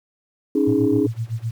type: chord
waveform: sine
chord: C# suspended second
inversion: none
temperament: equal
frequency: 277.2 / 311.1 / 415.3 Hz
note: C#4 / D#4 / G#4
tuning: 0 / 0 / 0 cents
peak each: -19 / -19 / -20 dBFS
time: 0.55-1.07 s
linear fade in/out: 5 ms
type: tone with tremolo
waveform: sine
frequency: 114 Hz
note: A#2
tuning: 38 cents flat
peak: -20 dBFS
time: 0.67-1.51 s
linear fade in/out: 5 ms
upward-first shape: sine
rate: 7.8 Hz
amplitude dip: 95%
effects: tanh soft clip ceiling -6 dBFS + 8-bit